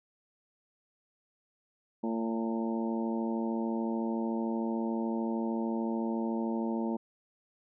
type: harmonic tone with a mistuned harmonic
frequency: 113.5 Hz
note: A#2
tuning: 46 cents flat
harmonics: 2 / 3 / 4 / 5 / 6 / 7 / 8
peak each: -31 / -36 / -42 / -42 / -46 / -46 / -42 dBFS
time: 2.03-6.97 s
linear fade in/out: 10 ms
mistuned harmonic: 7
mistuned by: +45 cents
effects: none